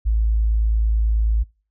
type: tone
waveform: sine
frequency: 54.6 Hz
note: A1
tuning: 13 cents flat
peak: -15 dBFS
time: 0.05-1.44 s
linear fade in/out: 20 ms
effects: noise-tail reverb RT60 0.4 s tail -26 dB re dry